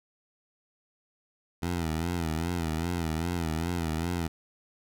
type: tone with vibrato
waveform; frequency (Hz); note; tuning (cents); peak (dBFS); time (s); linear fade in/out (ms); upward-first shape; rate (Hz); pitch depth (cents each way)
15% pulse; 83.3; E2; +19; -22; 1.62-4.28; 10; sine; 2.5; 100
effects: none